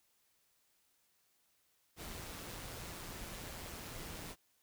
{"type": "noise with amplitude modulation", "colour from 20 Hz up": "pink", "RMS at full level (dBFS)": -45, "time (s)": [1.96, 4.36], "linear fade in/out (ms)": 50, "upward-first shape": "sine", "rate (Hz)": 170, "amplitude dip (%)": 40, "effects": ["white hiss -75 dBFS RMS until 4.62 s"]}